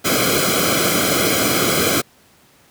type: noise with comb filter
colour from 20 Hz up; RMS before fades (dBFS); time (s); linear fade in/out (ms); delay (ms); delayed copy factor
pink; -17; 0.04-2.02; 20; 1.1; -0.9
effects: pink hiss -52 dBFS RMS until 2.7 s + high-pass 100 Hz 12 dB/octave